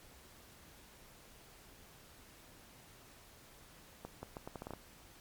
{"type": "accelerating click train", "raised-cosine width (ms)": 1, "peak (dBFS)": -29, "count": 9, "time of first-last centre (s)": [4.05, 4.736], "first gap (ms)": 180, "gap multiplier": 0.77, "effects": ["pink hiss -59 dBFS RMS until 5.2 s", "MP3 96 kbps"]}